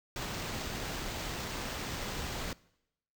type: noise with sample-and-hold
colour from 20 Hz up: pink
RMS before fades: -38 dBFS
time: 0.16-2.53 s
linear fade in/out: 2 ms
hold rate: 11025 Hz
effects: noise-tail reverb RT60 0.8 s tail -22 dB re dry